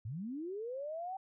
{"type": "linear sweep", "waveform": "sine", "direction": "up", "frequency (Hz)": [95.1, 778], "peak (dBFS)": -38, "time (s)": [0.05, 1.17], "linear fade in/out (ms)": 5, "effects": []}